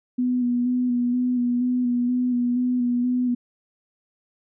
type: tone with vibrato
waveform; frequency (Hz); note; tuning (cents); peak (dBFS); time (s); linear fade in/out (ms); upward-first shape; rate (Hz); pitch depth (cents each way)
sine; 246.3; B3; -5; -19; 0.18-3.35; 10; square; 2.1; 21
effects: none